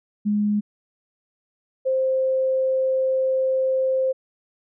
sine tone pair in turn, 208.1 / 524.4 Hz, G#3 / C5, +4 / +4 cents, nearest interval octave + major third, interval 1600 cents, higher second, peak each -18 dBFS, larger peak neither, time 0.25-0.61 / 1.85-4.13 s, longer second, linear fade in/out 20 ms, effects none

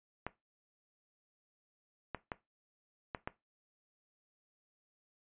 clicks, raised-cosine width 0.5 ms, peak -22 dBFS, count 5, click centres 0.266 / 2.147 / 2.318 / 3.148 / 3.275 s, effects noise-tail reverb RT60 0.2 s tail -17 dB re dry + resampled to 8000 Hz

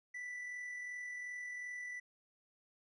triangle tone with amplitude modulation, 1975.5 Hz, B6, in tune, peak -39 dBFS, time 0.14-2 s, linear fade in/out 10 ms, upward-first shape sine, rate 42.7 Hz, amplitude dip 30%, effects resampled to 24000 Hz

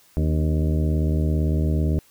harmonic tone with a mistuned harmonic, 77.78 Hz, D#2, in tune, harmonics 1 / 2 / 3 / 4 / 5 / 6 / 7 / 8, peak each -20 / -24 / -30 / -30 / -34 / -38 / -40 / -38 dBFS, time 0.17-1.99 s, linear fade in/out 0 ms, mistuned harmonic 4, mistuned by -55 cents, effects white hiss -56 dBFS RMS until 2.1 s

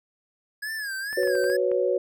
square tone with vibrato, 1661.2 Hz, G#6, in tune, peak -30 dBFS, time 0.62-1.57 s, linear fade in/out 10 ms, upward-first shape sine, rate 2.2 Hz, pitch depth 120 cents each way
clicks, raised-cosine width 0.5 ms, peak -27 dBFS, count 7, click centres 1.129 / 1.232 / 1.275 / 1.353 / 1.441 / 1.5 / 1.716 s
sine chord, F# suspended fourth, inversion none, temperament equal, 370 / 493.9 / 554.4 Hz, F#4 / B4 / C#5, 0 / 0 / 0 cents, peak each -25 dBFS, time 1.17-1.98 s, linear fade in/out 5 ms
effects none

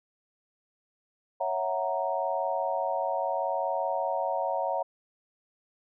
sine chord, F# dominant seventh, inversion second, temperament equal, 554.4 / 659.3 / 740 / 932.3 Hz, C#5 / E5 / F#5 / A#5, 0 / 0 / 0 / 0 cents, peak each -32 dBFS, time 1.4-4.83 s, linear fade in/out 10 ms, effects none

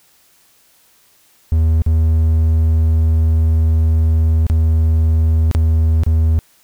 triangle tone with dropouts, 80.1 Hz, E2, 49 cents flat, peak -8 dBFS, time 1.52-6.39 s, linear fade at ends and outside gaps 0 ms, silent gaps 1.82-1.863 / 4.467-4.499 / 5.513-5.549 / 6.035-6.064 s, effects white hiss -53 dBFS RMS until 6.63 s

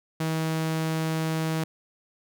sawtooth tone, 160 Hz, D#3, 49 cents sharp, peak -21 dBFS, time 0.2-1.64 s, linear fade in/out 5 ms, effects none

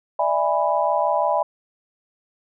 sine chord, E dominant seventh, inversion third, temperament just, 593.3 / 659.3 / 824.1 / 988.9 Hz, D5 / E5 / G#5 / B5, +18 / 0 / -14 / +2 cents, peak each -23 dBFS, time 0.19-1.43 s, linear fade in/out 5 ms, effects none

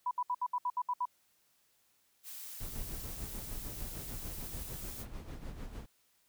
sine tone bursts, 987.8 Hz, B5, in tune, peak -30 dBFS, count 9, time 0.06-1.055 s, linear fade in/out 5 ms, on 51 ms, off 67 ms
blue noise, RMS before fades -46 dBFS, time 2.23-5.06 s, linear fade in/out 50 ms
brown noise with tremolo, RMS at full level -41 dBFS, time 2.6-5.86 s, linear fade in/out 5 ms, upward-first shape sine, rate 6.7 Hz, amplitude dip 60%
effects white hiss -72 dBFS RMS until 6.28 s

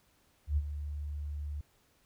sine tone with ADSR envelope, 73.42 Hz, D2, in tune, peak -24 dBFS, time 0.47-1.61 s, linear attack 100 ms, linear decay 44 ms, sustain -11 dB, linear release 3 ms, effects pink hiss -69 dBFS RMS until 2.05 s

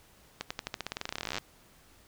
accelerating click train, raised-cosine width 0.2 ms, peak -16 dBFS, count 28, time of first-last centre 0.41-1.383 s, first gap 95 ms, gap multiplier 0.91, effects pink hiss -60 dBFS RMS until 2.07 s

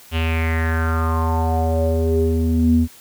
square tone with low-pass filter sweep, 81.2 Hz, E2, 26 cents flat, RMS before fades -18 dBFS, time 0.11-2.88 s, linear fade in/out 50 ms, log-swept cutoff 3000 to 210 Hz, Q 5.8, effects white hiss -45 dBFS RMS until 3 s

